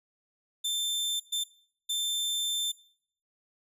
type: tone bursts at uneven times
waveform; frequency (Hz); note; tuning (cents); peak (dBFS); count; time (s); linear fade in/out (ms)
sawtooth; 3560; A7; +20; -25; 3; 0.64-1.2 / 1.32-1.44 / 1.89-2.72; 10
effects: noise-tail reverb RT60 0.6 s tail -21 dB re dry + resampled to 32000 Hz